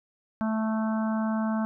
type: harmonic tone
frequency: 219.7 Hz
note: A3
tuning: 2 cents flat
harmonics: 1 / 3 / 4 / 5 / 6 / 7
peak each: -25 / -35 / -37 / -39 / -41 / -42 dBFS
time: 0.41-1.65 s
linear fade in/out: 0 ms
effects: none